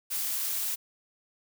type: noise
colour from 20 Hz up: blue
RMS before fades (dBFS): -31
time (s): 0.1-0.76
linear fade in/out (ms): 20
effects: none